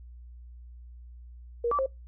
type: tone with pitch steps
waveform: sine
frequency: 472.7 / 1159 / 533 Hz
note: A#4 / D6 / C5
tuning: +24 / -23 / +32 cents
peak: -24 dBFS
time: 1.64-1.862 s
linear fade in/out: 5 ms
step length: 74 ms
effects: noise-tail reverb RT60 0.2 s tail -24 dB re dry + added 60 Hz sine -44 dBFS peak until 2.07 s